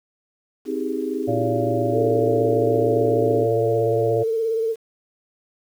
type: chord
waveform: sine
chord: Ab major seventh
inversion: first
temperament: equal with one note detuned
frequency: 261.6 / 317.5 / 392 / 415.3 Hz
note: C4 / Eb4 / G4 / Ab4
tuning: 0 / +35 / 0 / 0 cents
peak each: -28 dBFS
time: 0.65-3.47 s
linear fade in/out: 50 ms
type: harmonic tone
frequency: 114.8 Hz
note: A#2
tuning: 26 cents flat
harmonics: 1 / 3 / 5 / 6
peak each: -25 / -28 / -24 / -28 dBFS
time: 1.27-4.24 s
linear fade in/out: 20 ms
type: tone with vibrato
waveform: sine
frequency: 450 Hz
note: A4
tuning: 39 cents sharp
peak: -19 dBFS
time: 1.92-4.76 s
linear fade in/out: 50 ms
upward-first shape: sine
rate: 17 Hz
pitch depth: 38 cents each way
effects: 8-bit